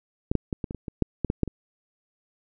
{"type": "clicks", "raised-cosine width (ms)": 3, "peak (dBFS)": [-10, -8, -14, -16, -20, -22, -20, -7, -11, -11, -8, -19], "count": 12, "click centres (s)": [0.315, 0.353, 0.528, 0.642, 0.709, 0.747, 0.882, 1.023, 1.247, 1.301, 1.433, 1.477], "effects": []}